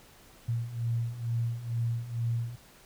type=beating tone pair; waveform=sine; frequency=115.5 / 117.7 Hz; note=A#2 / A#2; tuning=-16 / +17 cents; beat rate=2.2 Hz; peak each=-34 / -30 dBFS; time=0.48-2.56 s; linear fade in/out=10 ms; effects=pink hiss -56 dBFS RMS until 2.85 s